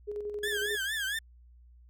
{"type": "tone with tremolo", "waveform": "sine", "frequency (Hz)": 415.3, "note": "G#4", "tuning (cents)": 0, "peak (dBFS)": -32, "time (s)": [0.07, 0.77], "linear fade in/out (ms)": 20, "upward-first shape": "square", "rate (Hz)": 11, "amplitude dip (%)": 40}
{"type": "tone with vibrato", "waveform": "30% pulse", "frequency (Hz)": 1661.2, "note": "G#6", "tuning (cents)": 0, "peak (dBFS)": -28, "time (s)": [0.43, 1.19], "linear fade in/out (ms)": 5, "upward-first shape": "triangle", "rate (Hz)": 4.4, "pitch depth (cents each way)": 160}
{"effects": ["added 60 Hz sine -53 dBFS peak until 1.89 s"]}